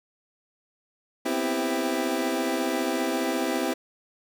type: chord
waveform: 25% pulse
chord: C major seventh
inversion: third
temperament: equal with one note detuned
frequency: 246.9 / 261.6 / 329.6 / 396.3 Hz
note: B3 / C4 / E4 / G4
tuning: 0 / 0 / 0 / +19 cents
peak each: -31 / -25 / -25 / -28 dBFS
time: 1.25-3.74 s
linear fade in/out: 10 ms
effects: none